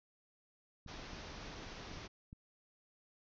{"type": "clicks", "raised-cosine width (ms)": 5, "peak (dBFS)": -38, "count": 5, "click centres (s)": [0.863, 1.133, 1.915, 1.972, 2.329]}
{"type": "low-pass noise", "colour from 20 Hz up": "pink", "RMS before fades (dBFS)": -49, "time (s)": [0.87, 2.08], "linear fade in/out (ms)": 20, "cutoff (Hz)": 6200, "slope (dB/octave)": 96}
{"effects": []}